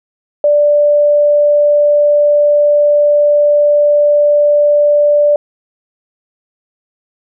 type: tone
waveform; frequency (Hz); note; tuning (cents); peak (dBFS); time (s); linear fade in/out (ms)
sine; 587.3; D5; 0; -6; 0.44-5.36; 2
effects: none